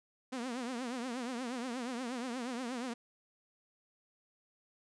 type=tone with vibrato; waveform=sawtooth; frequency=246.9 Hz; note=B3; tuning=in tune; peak=-33 dBFS; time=0.32-2.94 s; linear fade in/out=10 ms; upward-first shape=triangle; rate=8.4 Hz; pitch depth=150 cents each way; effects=resampled to 22050 Hz